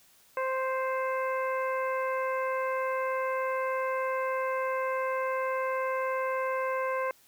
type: harmonic tone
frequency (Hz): 523.3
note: C5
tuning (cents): 0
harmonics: 1 / 2 / 3 / 4 / 5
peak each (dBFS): -30 / -32 / -38 / -40 / -46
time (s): 0.37-7.11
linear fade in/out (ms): 2
effects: white hiss -61 dBFS RMS until 7.27 s